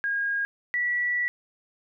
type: tone pair in turn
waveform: sine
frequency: 1629 / 1949.6 Hz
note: G#6 / B6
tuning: -34 / -23 cents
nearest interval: minor third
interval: 311 cents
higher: second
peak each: -24 / -23 dBFS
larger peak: second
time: 0.04-0.45 / 0.74-1.28 s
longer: second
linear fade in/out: 0 ms
effects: none